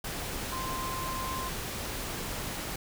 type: tone in noise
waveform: sine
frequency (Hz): 1044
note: C6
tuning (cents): -4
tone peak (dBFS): -35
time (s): 0.52-1.49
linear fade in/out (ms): 5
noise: pink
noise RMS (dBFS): -36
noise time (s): 0.04-2.76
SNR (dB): -2
effects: none